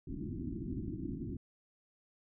white low-pass noise, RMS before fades -40 dBFS, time 0.07-1.37 s, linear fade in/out 5 ms, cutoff 350 Hz, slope 96 dB/octave, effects none

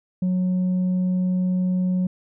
sine tone, 183.1 Hz, F#3, 18 cents flat, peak -16 dBFS, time 0.22-2.07 s, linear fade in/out 5 ms, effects tanh soft clip ceiling -18 dBFS

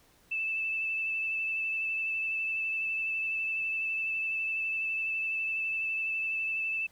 sine tone with vibrato, 2637 Hz, E7, in tune, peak -29 dBFS, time 0.31-6.87 s, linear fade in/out 10 ms, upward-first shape sine, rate 12 Hz, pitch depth 15 cents each way, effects pink hiss -63 dBFS RMS until 6.91 s

